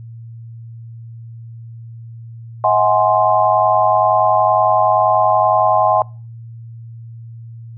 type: chord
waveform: sine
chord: Ab dominant seventh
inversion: second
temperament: equal with one note detuned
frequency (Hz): 637.9 / 740 / 830.6 / 1046.5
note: Eb5 / Gb5 / Ab5 / C6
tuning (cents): +43 / 0 / 0 / 0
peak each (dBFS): -16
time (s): 2.64-6.02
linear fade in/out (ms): 2
effects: noise-tail reverb RT60 0.4 s tail -26 dB re dry + added 115 Hz sine -31 dBFS peak until 7.77 s